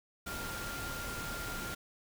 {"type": "tone in noise", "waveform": "sine", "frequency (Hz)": 1396.9, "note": "F6", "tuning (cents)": 0, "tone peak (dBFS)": -42, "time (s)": [0.26, 1.75], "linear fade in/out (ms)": 10, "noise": "pink", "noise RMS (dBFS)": -41, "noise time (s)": [0.26, 1.75], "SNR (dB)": -4, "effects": []}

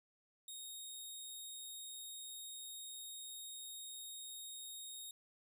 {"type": "tone", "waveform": "15% pulse", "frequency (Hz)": 3729, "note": "A#7", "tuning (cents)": 0, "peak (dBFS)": -40, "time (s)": [0.48, 5.11], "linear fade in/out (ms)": 2, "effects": []}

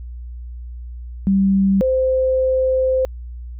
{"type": "tone pair in turn", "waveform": "sine", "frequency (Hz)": [194.6, 519.5], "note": ["G3", "C5"], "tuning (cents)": [-12, -12], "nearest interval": "octave + perfect fourth", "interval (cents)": 1700, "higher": "second", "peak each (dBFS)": [-12, -14], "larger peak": "first", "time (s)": [[1.27, 1.81], [1.81, 3.05]], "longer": "second", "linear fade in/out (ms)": 0, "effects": ["added 60 Hz sine -29 dBFS peak until 3.59 s"]}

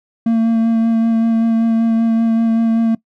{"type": "tone with vibrato", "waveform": "triangle", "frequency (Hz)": 227.2, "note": "A#3", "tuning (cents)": -44, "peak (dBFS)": -9, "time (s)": [0.26, 2.95], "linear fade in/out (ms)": 5, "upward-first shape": "sine", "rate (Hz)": 5.2, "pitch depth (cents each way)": 15, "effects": ["noise-tail reverb RT60 0.1 s tail -21 dB re dry"]}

